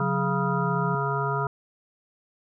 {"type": "harmonic tone", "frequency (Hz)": 138.59, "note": "C#3", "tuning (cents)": 0, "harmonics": [1, 3, 5, 7, 9, 10], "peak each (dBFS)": [-28, -31, -34, -30, -31, -33], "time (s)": [0, 1.47], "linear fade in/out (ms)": 2}
{"type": "tone with pitch glide", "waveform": "sine", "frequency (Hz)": [182.3, 173.67], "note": ["F#3", "F3"], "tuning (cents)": [-25, -9], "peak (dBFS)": -27, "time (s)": [0.01, 0.95], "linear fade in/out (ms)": 2, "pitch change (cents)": -84, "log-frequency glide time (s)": [0.44, 0.69]}
{"effects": []}